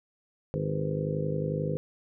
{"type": "harmonic tone with a mistuned harmonic", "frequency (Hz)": 51, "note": "G#1", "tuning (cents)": -31, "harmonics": [2, 3, 4, 5, 6, 7, 8, 9, 10], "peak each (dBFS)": [-40, -30, -39, -42, -40, -45, -36, -38, -35], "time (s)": [0.54, 1.77], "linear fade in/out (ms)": 0, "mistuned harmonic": 9, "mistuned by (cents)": 71, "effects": []}